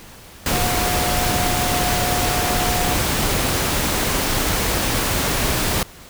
sine tone in noise, 720 Hz, F#5, 47 cents flat, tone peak -24 dBFS, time 0.52-2.94 s, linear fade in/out 2 ms, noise pink, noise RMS -20 dBFS, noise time 0.46-5.83 s, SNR -7 dB, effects pink hiss -42 dBFS RMS until 6.09 s

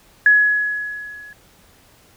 sine tone with level ramp, 1686 Hz, G#6, 26 cents sharp, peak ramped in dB -7 to -37 dBFS, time 0.26-1.33 s, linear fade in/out 2 ms, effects pink hiss -52 dBFS RMS until 2.16 s

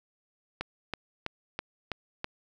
click train, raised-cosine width 0.3 ms, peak -16 dBFS, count 6, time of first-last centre 0.61-2.244 s, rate 3.06 Hz, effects none

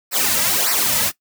white noise with flanger, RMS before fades -18 dBFS, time 0.11-1.12 s, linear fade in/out 50 ms, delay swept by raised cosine 0.29 to 2.79 ms, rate 1.7 Hz, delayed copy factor -1, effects noise-tail reverb RT60 0.1 s tail -18 dB re dry

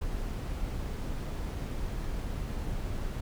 brown noise, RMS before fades -34 dBFS, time 0.01-3.21 s, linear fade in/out 10 ms, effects none

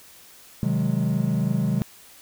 triangle chord, Ab dominant seventh, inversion first, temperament equal with one note detuned, 129.46 / 155.56 / 185 / 207.7 Hz, C3 / Eb3 / Gb3 / Ab3, -18 / 0 / 0 / 0 cents, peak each -24 dBFS, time 0.63-1.82 s, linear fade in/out 0 ms, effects white hiss -49 dBFS RMS until 2.21 s

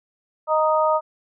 harmonic tone, 311.1 Hz, D#4, in tune, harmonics 2 / 3 / 4, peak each -19 / -21 / -22 dBFS, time 0.47-1.01 s, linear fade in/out 50 ms, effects none

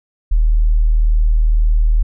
sine tone, 39 Hz, D#1, 5 cents sharp, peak -9 dBFS, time 0.31-2.03 s, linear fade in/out 10 ms, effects none

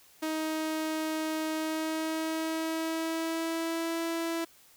sawtooth tone with pitch glide, 314.5 to 331.7 Hz, D#4 to E4, +19 to +11 cents, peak -26 dBFS, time 0.22-4.45 s, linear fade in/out 10 ms, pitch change +92 cents, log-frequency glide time 1.54-4.03 s, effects white hiss -59 dBFS RMS until 4.76 s

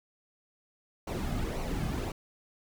brown noise with flanger, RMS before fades -33 dBFS, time 1.07-2.12 s, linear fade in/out 5 ms, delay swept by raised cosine 0.58 to 2.18 ms, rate 1.9 Hz, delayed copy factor -0.6, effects none

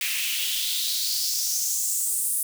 white noise with high-pass filter sweep, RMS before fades -26 dBFS, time 0.01-2.43 s, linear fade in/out 2 ms, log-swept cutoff 2300 to 10000 Hz, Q 3.5, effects none

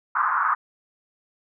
white band-pass noise, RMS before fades -22 dBFS, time 0.15-0.55 s, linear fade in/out 10 ms, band 1000 to 1400 Hz, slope 48 dB/octave, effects none

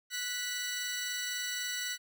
15% pulse tone pair together, 1480 / 1965.4 Hz, F#6 / B6, 0 / -9 cents, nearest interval perfect fourth, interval 491 cents, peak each -31 / -30 dBFS, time 0.1-1.98 s, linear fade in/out 50 ms, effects none

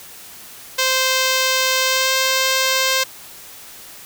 5% pulse tone with pitch glide, 521 to 525.2 Hz, C5 to C5, -7 to +6 cents, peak -4 dBFS, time 0.78-3.04 s, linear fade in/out 10 ms, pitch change +13 cents, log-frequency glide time 1.86-2.11 s, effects white hiss -39 dBFS RMS until 4.05 s

